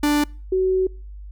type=tone pair in turn; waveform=45% pulse / sine; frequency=294.3 / 374.9 Hz; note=D4 / F#4; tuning=+4 / +23 cents; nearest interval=major third; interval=419 cents; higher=second; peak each=-16 dBFS; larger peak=neither; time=0.03-0.24 / 0.52-0.87 s; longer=second; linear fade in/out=5 ms; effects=noise-tail reverb RT60 0.4 s tail -26 dB re dry + added 50 Hz sine -34 dBFS peak until 1.31 s